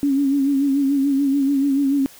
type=tone with vibrato; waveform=sine; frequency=277.2 Hz; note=C#4; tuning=in tune; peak=-15 dBFS; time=0.03-2.06 s; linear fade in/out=0 ms; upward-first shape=sine; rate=6.9 Hz; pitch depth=56 cents each way; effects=white hiss -45 dBFS RMS until 2.19 s